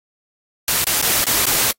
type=noise with dropouts; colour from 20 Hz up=white; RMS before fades=-17 dBFS; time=0.68-1.71 s; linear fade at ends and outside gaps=1 ms; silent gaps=0.843-0.868 / 1.015-1.025 / 1.242-1.267 / 1.456-1.466 s; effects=noise-tail reverb RT60 0.1 s tail -26 dB re dry + AAC 48 kbps